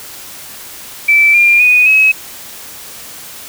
sine tone with pitch steps, 2323 / 2399 / 2478 / 2560 Hz, D7 / D7 / D#7 / D#7, -20 / +36 / -8 / +49 cents, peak -5 dBFS, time 1.08-2.12 s, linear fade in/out 10 ms, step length 260 ms, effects white hiss -31 dBFS RMS until 3.48 s

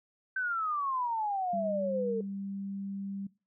sine exponential sweep, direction down, 1553 to 440 Hz, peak -29 dBFS, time 0.36-2.21 s, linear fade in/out 5 ms
sine tone, 197.1 Hz, G3, 10 cents sharp, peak -35 dBFS, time 1.53-3.27 s, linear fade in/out 5 ms
effects noise-tail reverb RT60 0.3 s tail -21 dB re dry

